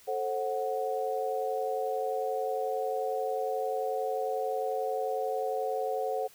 sine chord, F# diminished, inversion first, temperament equal with one note detuned, 440 / 531.2 / 740 Hz, A4 / C5 / F#5, 0 / +26 / 0 cents, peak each -33 dBFS, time 0.07-6.28 s, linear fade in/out 20 ms, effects white hiss -57 dBFS RMS until 6.34 s

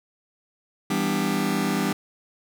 sawtooth chord, E minor seventh, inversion none, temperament just, 164.81 / 197.78 / 247.2 / 296.7 Hz, E3 / G3 / B3 / D4, 0 / +16 / +2 / +18 cents, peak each -26 / -21 / -24 / -24 dBFS, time 0.9-1.93 s, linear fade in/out 5 ms, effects none

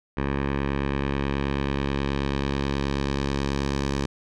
10% pulse tone with low-pass filter sweep, 69.3 Hz, C#2, in tune, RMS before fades -26 dBFS, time 0.17-4.06 s, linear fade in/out 5 ms, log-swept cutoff 2100 to 6000 Hz, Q 1.2, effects none

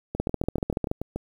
two click trains, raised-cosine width 2 ms, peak -11 / -16 dBFS, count 11 / 8, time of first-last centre 0.2-0.914 / 0.15-1.16 s, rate 14 / 6.93 Hz, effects 8-bit

